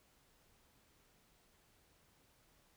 silence, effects pink hiss -71 dBFS RMS until 2.76 s

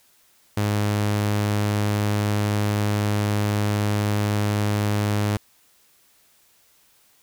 sawtooth tone, 103.9 Hz, G#2, 1 cent sharp, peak -16 dBFS, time 0.57-5.37 s, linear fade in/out 5 ms, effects white hiss -59 dBFS RMS until 7.22 s

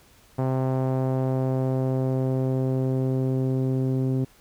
sawtooth tone with low-pass filter sweep, 130.81 Hz, C3, in tune, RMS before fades -24 dBFS, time 0.38-4.25 s, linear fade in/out 10 ms, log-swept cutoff 820 to 340 Hz, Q 1.4, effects pink hiss -56 dBFS RMS until 4.4 s

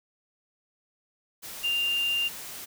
sine tone in noise, 2794 Hz, F7, in tune, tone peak -24 dBFS, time 1.63-2.29 s, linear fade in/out 20 ms, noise white, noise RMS -40 dBFS, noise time 1.42-2.66 s, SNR +13 dB, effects none

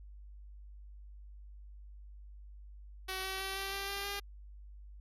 5% pulse tone with pitch steps, 377.8 / 381.7 / 385.7 / 389.8 / 393.8 / 398 / 402.1 Hz, F#4 / G4 / G4 / G4 / G4 / G4 / G4, +36 / -46 / -28 / -10 / +8 / +26 / +44 cents, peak -25 dBFS, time 3.08-4.2 s, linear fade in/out 10 ms, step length 160 ms, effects added 50 Hz sine -48 dBFS peak until 5 s + MP3 64 kbps

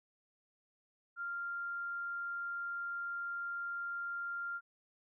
sine tone, 1393 Hz, F6, 5 cents flat, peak -37 dBFS, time 1.16-4.61 s, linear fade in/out 50 ms, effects none

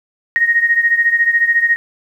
sine beating tone pair, 1864.7 / 1878.7 Hz, A#6 / A#6, 0 / +13 cents, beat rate 14 Hz, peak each -12 / -16 dBFS, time 0.36-1.76 s, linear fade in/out 0 ms, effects 8-bit

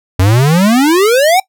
square exponential sweep, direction up, 88.8 to 784 Hz, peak -7 dBFS, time 0.19-1.4 s, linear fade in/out 5 ms, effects noise-tail reverb RT60 0.1 s tail -20 dB re dry

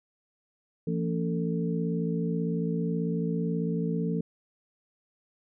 sine tone cluster, 169.5 / 227.7 / 282.6 / 446.9 Hz, E3 / A#3 / C#4 / A4, +49 / -40 / +34 / +27 cents, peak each -28 / -33 / -36 / -34 dBFS, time 0.87-4.21 s, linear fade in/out 5 ms, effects none

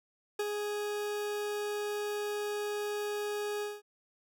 40% pulse tone with ADSR envelope, 415.3 Hz, G#4, in tune, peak -28 dBFS, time 0.39-3.82 s, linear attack 6 ms, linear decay 39 ms, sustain -4 dB, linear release 200 ms, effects none

